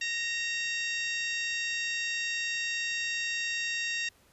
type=harmonic tone with a mistuned harmonic; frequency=932.3 Hz; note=A#5; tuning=in tune; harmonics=2 / 3 / 4 / 5 / 6 / 7 / 8; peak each=-34 / -34 / -38 / -44 / -40 / -47 / -45 dBFS; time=0.01-4.09 s; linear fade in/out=5 ms; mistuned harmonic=3; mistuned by=-39 cents; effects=pink hiss -63 dBFS RMS until 4.32 s + resampled to 32000 Hz